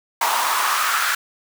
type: noise with high-pass filter sweep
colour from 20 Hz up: pink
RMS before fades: -20 dBFS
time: 0.21-1.15 s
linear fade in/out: 5 ms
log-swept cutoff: 910 to 1400 Hz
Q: 4.4
effects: none